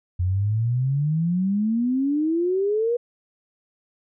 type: exponential sweep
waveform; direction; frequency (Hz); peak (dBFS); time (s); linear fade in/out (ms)
sine; up; 87.31 to 487; -19; 0.19-2.97; 10
effects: none